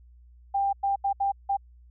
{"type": "tone bursts at uneven times", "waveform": "sine", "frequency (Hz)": 793, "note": "G5", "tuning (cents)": 20, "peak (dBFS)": -22, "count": 5, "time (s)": [[0.54, 0.73], [0.83, 0.96], [1.04, 1.13], [1.2, 1.32], [1.49, 1.57]], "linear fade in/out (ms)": 10, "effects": ["added 60 Hz sine -50 dBFS peak until 1.9 s"]}